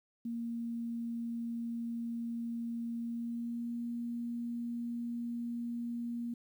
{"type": "tone with pitch glide", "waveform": "sine", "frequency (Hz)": [233.1, 236.6], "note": ["A#3", "A#3"], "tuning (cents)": [0, 26], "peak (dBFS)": -35, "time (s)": [0.25, 6.34], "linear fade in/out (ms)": 5, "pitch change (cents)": 26, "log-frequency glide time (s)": [2.98, 3.81], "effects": ["11-bit"]}